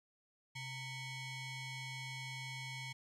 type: ring-modulated tone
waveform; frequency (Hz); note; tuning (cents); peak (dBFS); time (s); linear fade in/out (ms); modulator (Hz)
sawtooth; 1049; C6; +4; -36; 0.55-2.93; 10; 1180
effects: low-pass 8000 Hz 12 dB/octave + 13-bit